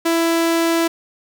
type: tone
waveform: sawtooth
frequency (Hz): 332.3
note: E4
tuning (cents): +14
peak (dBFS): -11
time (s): 0.05-0.88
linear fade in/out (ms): 10
effects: none